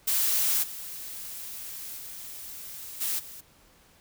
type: noise with level steps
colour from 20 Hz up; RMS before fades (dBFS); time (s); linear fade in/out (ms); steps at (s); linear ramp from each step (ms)
blue; -25 / -39 / -41 / -29 / -44; 0.07-3.41; 10; 0.62 / 1.97 / 3 / 3.18; 20
effects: pink hiss -59 dBFS RMS until 4 s